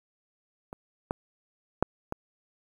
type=clicks; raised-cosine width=1 ms; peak=-25 / -14 / -7 / -18 dBFS; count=4; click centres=0.729 / 1.109 / 1.826 / 2.124 s; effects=8-bit